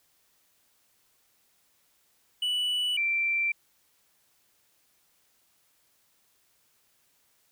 triangle / sine tone pair in turn, 2960 / 2349 Hz, F#7 / D7, 0 / 0 cents, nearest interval major third, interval 400 cents, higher first, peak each -24 dBFS, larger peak neither, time 2.42-2.97 / 2.97-3.52 s, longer neither, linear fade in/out 5 ms, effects white hiss -68 dBFS RMS until 7.51 s

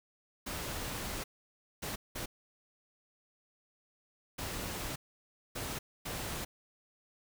pink noise bursts at uneven times, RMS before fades -39 dBFS, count 6, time 0.46-1.24 / 1.82-1.96 / 2.15-2.26 / 4.38-4.96 / 5.55-5.79 / 6.05-6.45 s, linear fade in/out 10 ms, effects none

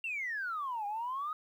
sine exponential two-way sweep, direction down then up, 2778 to 802 to 1272 Hz, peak -33 dBFS, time 0.04-1.33 s, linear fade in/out 2 ms, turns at 0.86 s, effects tanh soft clip ceiling -29 dBFS + 11-bit

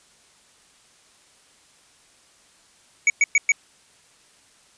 square tone bursts, 2255 Hz, C#7, 29 cents sharp, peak -14 dBFS, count 4, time 3.07-3.52 s, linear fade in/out 2 ms, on 30 ms, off 110 ms, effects white hiss -56 dBFS RMS until 4.77 s + resampled to 22050 Hz

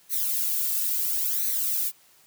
violet noise with flanger, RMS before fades -26 dBFS, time 0.09-1.92 s, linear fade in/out 50 ms, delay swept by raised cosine 0.48 to 2.28 ms, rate 0.73 Hz, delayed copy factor +0.8, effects white hiss -58 dBFS RMS until 2.26 s + high-pass 80 Hz 12 dB/octave

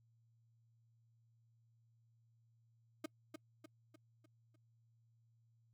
35% pulse tone with echo, 311.1 Hz, D#4, in tune, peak -38 dBFS, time 3.04-3.06 s, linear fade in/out 5 ms, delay 300 ms, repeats 5, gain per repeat -6 dB, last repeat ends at 4.56 s, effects noise-tail reverb RT60 0.1 s tail -25 dB re dry + added 115 Hz sine -70 dBFS peak until 5.73 s

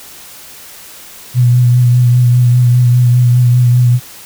sine tone with vibrato, 122.9 Hz, B2, 8 cents flat, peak -5 dBFS, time 1.34-4 s, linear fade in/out 50 ms, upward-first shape triangle, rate 5 Hz, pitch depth 33 cents each way, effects white hiss -34 dBFS RMS until 4.25 s

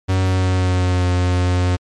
45% pulse tone with pitch glide, 93.8 to 89.88 Hz, F#2 to F#2, +24 to -50 cents, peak -14 dBFS, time 0.08-1.77 s, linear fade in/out 20 ms, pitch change -74 cents, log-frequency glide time 0.2-1.1 s, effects low-pass 7000 Hz 12 dB/octave + MP3 64 kbps

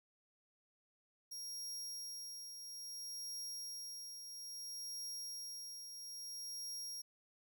sawtooth tone with tremolo, 5600 Hz, F8, 4 cents sharp, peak -40 dBFS, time 1.31-7.02 s, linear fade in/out 10 ms, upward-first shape triangle, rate 0.6 Hz, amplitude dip 50%, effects 13-bit

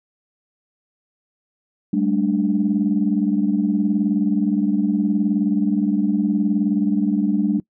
sine chord, G suspended second, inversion none, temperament equal with one note detuned, 196 / 215.2 / 293.7 Hz, G3 / A3 / D4, 0 / -38 / 0 cents, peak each -20 dBFS, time 1.93-7.6 s, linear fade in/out 5 ms, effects noise-tail reverb RT60 0.1 s tail -24 dB re dry + tanh soft clip ceiling -7 dBFS

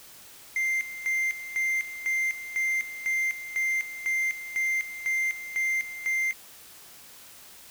triangle tone with tremolo, 2093 Hz, C7, in tune, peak -22 dBFS, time 0.56-6.33 s, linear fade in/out 2 ms, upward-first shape square, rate 2 Hz, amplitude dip 75%, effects white hiss -49 dBFS RMS until 7.7 s

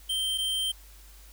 square tone pair in turn, 3136 / 3136 Hz, G7 / G7, 0 / 0 cents, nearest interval unison, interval 0 cents, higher neither, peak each -27 dBFS, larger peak neither, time 0.09-0.38 / 0.38-0.72 s, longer second, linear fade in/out 10 ms, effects added 50 Hz sine -49 dBFS peak until 1.32 s + white hiss -55 dBFS RMS until 1.32 s

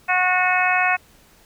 harmonic tone, 365.4 Hz, F#4, 22 cents flat, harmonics 2 / 3 / 4 / 5 / 6 / 7, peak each -21 / -25 / -23 / -24 / -25 / -22 dBFS, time 0.08-0.97 s, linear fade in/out 20 ms, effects pink hiss -53 dBFS RMS until 1.45 s

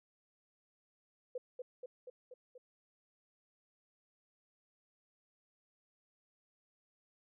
sine tone with echo, 502 Hz, B4, 28 cents sharp, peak -37 dBFS, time 1.35-1.38 s, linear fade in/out 5 ms, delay 240 ms, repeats 5, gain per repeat -3 dB, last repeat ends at 2.58 s, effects none

